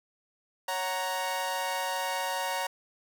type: chord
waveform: sawtooth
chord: F# major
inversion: second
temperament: equal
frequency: 554.4 / 740 / 932.3 Hz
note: C#5 / F#5 / A#5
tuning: 0 / 0 / 0 cents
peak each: -32 / -32 / -28 dBFS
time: 0.68-2.67 s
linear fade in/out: 5 ms
effects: none